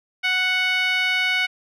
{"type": "tone with band-pass filter", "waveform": "10% pulse", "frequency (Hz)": 740, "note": "F#5", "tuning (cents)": 0, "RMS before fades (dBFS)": -21, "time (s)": [0.23, 1.47], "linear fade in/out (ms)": 20, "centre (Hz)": 2100, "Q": 2, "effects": []}